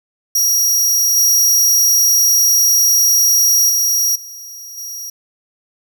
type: tone with level steps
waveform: sawtooth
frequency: 5690 Hz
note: F8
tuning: 31 cents sharp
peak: -9 / -7 / -10 / -28 / -23 dBFS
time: 0.35-5.1 s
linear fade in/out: 5 ms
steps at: 1.16 / 3.69 / 4.15 / 4.77 s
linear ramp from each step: 10 ms
effects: none